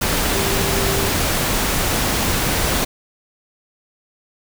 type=tone in noise; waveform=sine; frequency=392 Hz; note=G4; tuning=in tune; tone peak=-24 dBFS; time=0.34-1.09 s; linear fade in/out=10 ms; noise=pink; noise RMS=-19 dBFS; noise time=0.01-2.85 s; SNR=-8 dB; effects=none